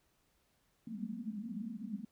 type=band-pass noise; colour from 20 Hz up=white; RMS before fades=-42 dBFS; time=0.87-2.05 s; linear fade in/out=5 ms; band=190 to 240 Hz; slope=96 dB/octave; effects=pink hiss -75 dBFS RMS until 2.11 s